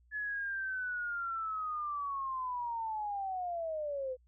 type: linear sweep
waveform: sine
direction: down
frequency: 1716 to 500 Hz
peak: -34 dBFS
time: 0.11-4.17 s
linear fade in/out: 50 ms
effects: added 60 Hz sine -63 dBFS peak until 4.27 s